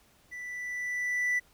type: tone with level ramp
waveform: triangle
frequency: 1975.5 Hz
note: B6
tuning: in tune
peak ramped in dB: -37 to -22 dBFS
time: 0.31-1.4 s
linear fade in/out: 20 ms
effects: tanh soft clip ceiling -18 dBFS + pink hiss -63 dBFS RMS until 1.53 s